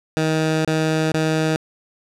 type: tone with dropouts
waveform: 15% pulse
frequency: 157.8 Hz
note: D#3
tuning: 25 cents sharp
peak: -11 dBFS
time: 0.17-1.56 s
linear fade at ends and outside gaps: 0 ms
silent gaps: 0.648-0.676 / 1.119-1.142 s
effects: low-pass 8000 Hz 12 dB/octave + 8-bit